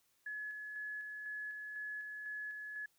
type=tone with tremolo; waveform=sine; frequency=1701 Hz; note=G#6; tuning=41 cents sharp; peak=-40 dBFS; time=0.26-2.86 s; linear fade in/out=5 ms; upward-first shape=square; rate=2 Hz; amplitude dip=30%; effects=white hiss -75 dBFS RMS until 2.98 s